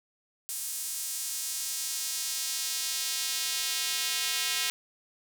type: tone with high-pass filter sweep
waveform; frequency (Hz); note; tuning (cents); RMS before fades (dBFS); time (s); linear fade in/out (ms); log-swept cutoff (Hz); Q
square; 145.7; D3; -13; -32; 0.49-4.7; 0; 8600 to 2900; 0.97
effects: none

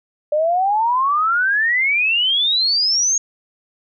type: exponential sweep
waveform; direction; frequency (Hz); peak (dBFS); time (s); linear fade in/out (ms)
sine; up; 587.3 to 6645; -14; 0.32-3.18; 5
effects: none

